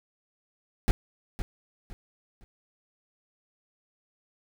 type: noise with echo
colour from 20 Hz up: brown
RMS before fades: -20 dBFS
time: 0.88-0.91 s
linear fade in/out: 0 ms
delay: 510 ms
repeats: 3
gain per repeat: -10 dB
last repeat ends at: 2.44 s
effects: none